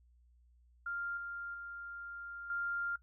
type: tone with level steps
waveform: sine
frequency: 1396.9 Hz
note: F6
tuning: in tune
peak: -36 / -40 / -43 / -34 dBFS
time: 0.86-2.96 s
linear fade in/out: 5 ms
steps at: 1.17 / 1.54 / 2.5 s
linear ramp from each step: 2 ms
effects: noise-tail reverb RT60 0.1 s tail -19 dB re dry + added 60 Hz sine -63 dBFS peak until 3.02 s